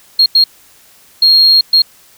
sine tone bursts at uneven times, 4253 Hz, C8, 27 cents sharp, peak -3 dBFS, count 4, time 0.19-0.26 / 0.35-0.44 / 1.22-1.61 / 1.73-1.82 s, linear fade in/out 5 ms, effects tanh soft clip ceiling -1 dBFS + white hiss -45 dBFS RMS until 2.17 s

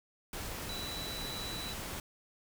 sine tone in noise, 3951 Hz, B7, in tune, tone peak -41 dBFS, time 0.69-1.73 s, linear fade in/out 2 ms, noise pink, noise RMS -41 dBFS, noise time 0.33-2 s, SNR -3 dB, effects none

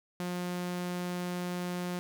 sawtooth tone, 178.1 Hz, F3, 34 cents sharp, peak -29 dBFS, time 0.2-1.99 s, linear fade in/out 0 ms, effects none

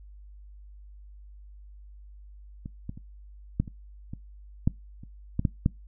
clicks, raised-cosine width 5 ms, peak -24 / -21 / -29 / -11 / -27 / -23 / -9 / -30 / -13 / -10 / -9 dBFS, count 11, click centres 2.659 / 2.894 / 2.975 / 3.6 / 3.678 / 4.135 / 4.675 / 5.035 / 5.394 / 5.452 / 5.661 s, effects noise-tail reverb RT60 0.2 s tail -23 dB re dry + added 50 Hz sine -45 dBFS peak until 5.87 s

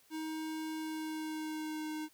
square tone with pitch glide, 315 to 309.1 Hz, D#4 to D#4, +21 to -11 cents, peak -38 dBFS, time 0.1-2.09 s, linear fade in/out 50 ms, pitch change -32 cents, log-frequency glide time 0.79-1.9 s, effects white hiss -66 dBFS RMS until 2.13 s

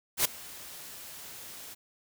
white noise with ADSR envelope, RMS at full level -23 dBFS, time 0.17-1.75 s, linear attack 80 ms, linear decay 7 ms, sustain -22 dB, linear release 20 ms, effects none

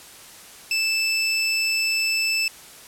25% pulse tone, 2637 Hz, E7, in tune, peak -16 dBFS, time 0.71-2.48 s, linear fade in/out 2 ms, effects white hiss -44 dBFS RMS until 2.87 s + low-pass 12000 Hz 12 dB/octave

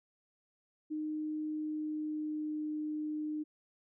sine tone with pitch glide, 307.2 to 304.5 Hz, D#4 to D#4, -22 to -37 cents, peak -34 dBFS, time 0.9-3.44 s, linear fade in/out 20 ms, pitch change -15 cents, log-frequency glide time 1.51-2.68 s, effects none

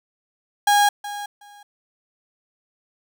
35% pulse tone with echo, 820 Hz, G#5, 22 cents flat, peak -12 dBFS, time 0.67-0.89 s, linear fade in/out 5 ms, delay 370 ms, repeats 2, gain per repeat -15 dB, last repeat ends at 1.63 s, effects none

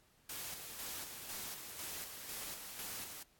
white noise with tremolo, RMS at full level -44 dBFS, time 0.29-3.23 s, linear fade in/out 5 ms, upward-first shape square, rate 2 Hz, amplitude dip 40%, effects pink hiss -70 dBFS RMS until 3.39 s + AAC 64 kbps

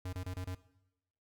square tone bursts, 91.7 Hz, F#2, 15 cents flat, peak -38 dBFS, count 5, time 0.05-0.549 s, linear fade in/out 5 ms, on 79 ms, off 26 ms, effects noise-tail reverb RT60 0.9 s tail -18 dB re dry

